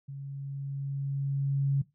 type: tone with level ramp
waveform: sine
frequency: 138.59 Hz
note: C#3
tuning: in tune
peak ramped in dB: -37 to -22 dBFS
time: 0.08-1.82 s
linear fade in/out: 10 ms
effects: noise-tail reverb RT60 0.2 s tail -18 dB re dry